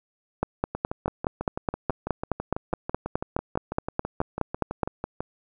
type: two click trains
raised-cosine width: 1 ms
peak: -15 / -9 dBFS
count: 28 / 22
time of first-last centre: 0.75-5.205 / 0.43-4.833 s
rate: 6.06 / 4.77 Hz
effects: none